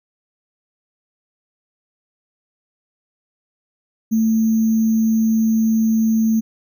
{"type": "tone with sample-and-hold", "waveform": "sine", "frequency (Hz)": 222.1, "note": "A3", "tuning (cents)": 16, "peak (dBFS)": -13, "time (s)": [4.11, 6.41], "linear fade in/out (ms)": 20, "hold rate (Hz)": 6300, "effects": []}